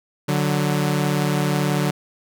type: tone pair together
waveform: sawtooth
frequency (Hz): 147.15 / 185.4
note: D3 / F#3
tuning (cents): +4 / +4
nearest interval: major third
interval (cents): 400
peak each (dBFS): -16 / -19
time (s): 0.28-1.91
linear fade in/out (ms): 10
effects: none